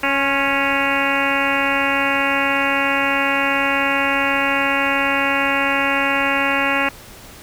harmonic tone with a mistuned harmonic, 277.2 Hz, C#4, in tune, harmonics 1 / 2 / 3 / 4 / 5 / 6 / 7 / 8 / 9 / 10, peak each -25 / -25 / -25 / -25 / -25 / -25 / -25 / -25 / -25 / -25 dBFS, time 0.03-6.89 s, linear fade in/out 5 ms, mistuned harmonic 4, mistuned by -32 cents, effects pink hiss -40 dBFS RMS until 7.42 s

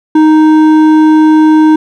sine tone with hard clipping, 311.1 Hz, D#4, in tune, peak -4 dBFS, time 0.15-1.76 s, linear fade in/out 5 ms, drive 8 dB, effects none

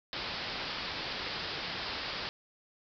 white low-pass noise, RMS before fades -38 dBFS, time 0.13-2.29 s, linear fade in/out 0 ms, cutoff 5100 Hz, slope 96 dB/octave, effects none

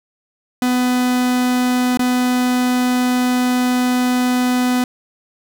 45% pulse tone with dropouts, 249.6 Hz, B3, 19 cents sharp, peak -14 dBFS, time 0.62-4.84 s, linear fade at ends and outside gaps 2 ms, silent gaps 1.973-1.993 s, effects none

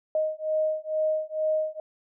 sine beating tone pair, 622 / 624.2 Hz, D#5 / D#5, -1 / +5 cents, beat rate 2.2 Hz, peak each -27 dBFS, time 0.15-1.8 s, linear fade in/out 2 ms, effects none

